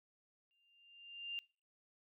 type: tone with exponential growth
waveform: sine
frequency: 2794 Hz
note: F7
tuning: in tune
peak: -38 dBFS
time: 0.51-1.39 s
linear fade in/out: 0 ms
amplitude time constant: 190 ms
effects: noise-tail reverb RT60 0.4 s tail -24 dB re dry